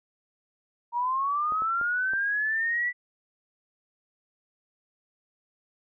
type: linear sweep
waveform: sine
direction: up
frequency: 937 to 1975.5 Hz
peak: -24 dBFS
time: 0.92-2.93 s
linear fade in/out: 50 ms
type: clicks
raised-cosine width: 1 ms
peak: -27 dBFS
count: 4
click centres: 1.522 / 1.621 / 1.813 / 2.135 s
effects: none